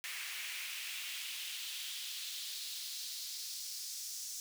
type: noise with high-pass filter sweep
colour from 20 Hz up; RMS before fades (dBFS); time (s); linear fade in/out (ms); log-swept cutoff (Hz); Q
pink; -43; 0.04-4.4; 0; 2100 to 5900; 2.3
effects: none